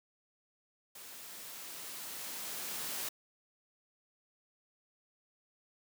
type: noise with level ramp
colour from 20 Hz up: white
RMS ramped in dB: -50 to -38 dBFS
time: 0.95-3.09 s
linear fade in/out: 5 ms
effects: high-pass 150 Hz 12 dB/octave